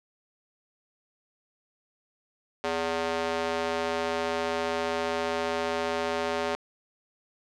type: tone with high-pass filter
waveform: square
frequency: 82.5 Hz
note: E2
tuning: 2 cents sharp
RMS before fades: -29 dBFS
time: 2.64-6.55 s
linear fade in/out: 0 ms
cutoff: 480 Hz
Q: 1.3
effects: low-pass 5000 Hz 12 dB/octave